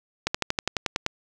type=slowing click train; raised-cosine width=0.2 ms; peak=-6 dBFS; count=10; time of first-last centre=0.27-1.064 s; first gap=75 ms; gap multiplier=1.04; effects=none